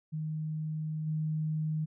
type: tone with level steps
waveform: sine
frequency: 155.56 Hz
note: D#3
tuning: in tune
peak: -32 / -29 dBFS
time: 0.12-1.86 s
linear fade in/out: 20 ms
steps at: 1.06 s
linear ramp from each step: 20 ms
effects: none